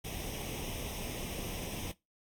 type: noise with comb filter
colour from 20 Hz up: pink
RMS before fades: -40 dBFS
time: 0.04-1.92 s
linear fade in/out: 10 ms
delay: 0.34 ms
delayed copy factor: +0.7
effects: noise-tail reverb RT60 0.2 s tail -19 dB re dry + AAC 64 kbps